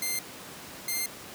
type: tone pair in turn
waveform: 5% pulse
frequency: 2093 / 2102 Hz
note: C7 / C7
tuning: 0 / +7 cents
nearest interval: unison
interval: 7 cents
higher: second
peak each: -18 dBFS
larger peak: neither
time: 0.02-0.19 / 0.88-1.06 s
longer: second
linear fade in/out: 2 ms
effects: pink hiss -43 dBFS RMS until 1.34 s + high-pass 150 Hz 12 dB/octave